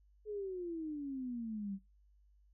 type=exponential sweep; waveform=sine; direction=down; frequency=431.7 to 190 Hz; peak=-38 dBFS; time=0.25-1.79 s; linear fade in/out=50 ms; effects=noise-tail reverb RT60 0.2 s tail -19 dB re dry + added 50 Hz sine -64 dBFS peak until 2.53 s